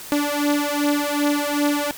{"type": "beating tone pair", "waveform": "sawtooth", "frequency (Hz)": [290, 292.6], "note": ["D4", "D4"], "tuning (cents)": [-22, -6], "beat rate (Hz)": 2.6, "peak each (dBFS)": -18, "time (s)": [0.12, 1.91], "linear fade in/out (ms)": 0, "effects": ["white hiss -37 dBFS RMS until 1.97 s"]}